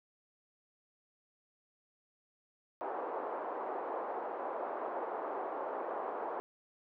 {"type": "band-pass noise", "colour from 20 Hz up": "white", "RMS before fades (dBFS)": -39, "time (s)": [2.81, 6.4], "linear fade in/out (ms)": 0, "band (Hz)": [370, 980], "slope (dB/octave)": 24, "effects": []}